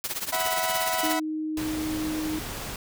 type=noise with tremolo; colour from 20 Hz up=white; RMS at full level=-28 dBFS; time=0.04-1.14 s; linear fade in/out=0 ms; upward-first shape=triangle; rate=17 Hz; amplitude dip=90%
type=chord; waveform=sawtooth; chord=E suspended second; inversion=none; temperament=equal with one note detuned; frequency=649.8 / 740 / 987.8 Hz; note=E5 / F#5 / B5; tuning=-25 / 0 / 0 cents; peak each=-26 dBFS; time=0.32-1.2 s; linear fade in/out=10 ms
type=tone; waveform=sine; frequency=311.1 Hz; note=D#4; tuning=in tune; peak=-27 dBFS; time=1.03-2.39 s; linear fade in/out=5 ms
type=noise; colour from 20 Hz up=pink; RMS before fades=-35 dBFS; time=1.57-2.76 s; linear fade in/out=2 ms
effects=none